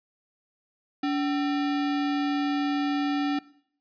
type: tone with sample-and-hold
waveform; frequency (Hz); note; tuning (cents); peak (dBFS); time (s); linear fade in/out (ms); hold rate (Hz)
sine; 286.6; D4; -42; -23; 1.03-3.39; 5; 1050
effects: noise-tail reverb RT60 0.6 s tail -20 dB re dry + resampled to 11025 Hz